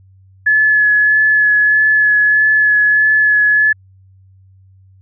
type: tone with vibrato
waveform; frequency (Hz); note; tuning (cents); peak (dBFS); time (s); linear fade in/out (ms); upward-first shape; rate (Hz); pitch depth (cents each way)
sine; 1710; A6; -50; -8; 0.46-3.73; 10; sine; 1.6; 15
effects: added 95 Hz sine -43 dBFS peak until 5.01 s